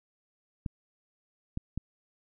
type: clicks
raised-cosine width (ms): 5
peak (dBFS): -20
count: 3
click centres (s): 0.662 / 1.574 / 1.776
effects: none